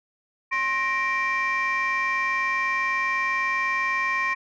sine tone cluster, 1064 / 1866 / 2346 Hz, C6 / A#6 / D7, +29 / +1 / -2 cents, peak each -25 dBFS, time 0.51-4.35 s, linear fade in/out 20 ms, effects tanh soft clip ceiling -17 dBFS

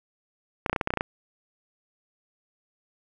clicks, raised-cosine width 0.5 ms, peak -10 dBFS, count 10, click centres 0.662 / 0.697 / 0.73 / 0.762 / 0.812 / 0.874 / 0.905 / 0.938 / 0.973 / 1.009 s, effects none

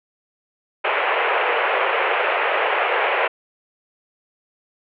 pink band-pass noise, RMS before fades -20 dBFS, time 0.84-3.28 s, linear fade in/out 10 ms, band 430 to 2800 Hz, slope 48 dB/octave, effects none

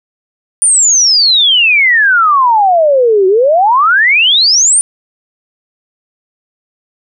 sine exponential two-way sweep, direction down then up, 9490 to 367 to 9490 Hz, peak -5 dBFS, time 0.62-4.81 s, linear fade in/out 0 ms, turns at 3.27 s, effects none

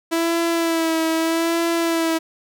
sawtooth tone with vibrato, 329.6 Hz, E4, in tune, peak -14 dBFS, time 0.11-2.19 s, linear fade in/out 20 ms, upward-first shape sine, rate 0.8 Hz, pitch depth 34 cents each way, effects none

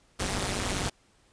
pink noise with amplitude modulation, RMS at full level -26 dBFS, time 0.19-0.9 s, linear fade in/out 10 ms, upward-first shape sine, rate 196 Hz, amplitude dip 100%, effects pink hiss -64 dBFS RMS until 1.32 s + resampled to 22050 Hz

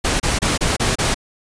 pink noise bursts, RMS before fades -18 dBFS, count 6, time 0.04-1.145 s, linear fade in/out 10 ms, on 160 ms, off 29 ms, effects resampled to 22050 Hz

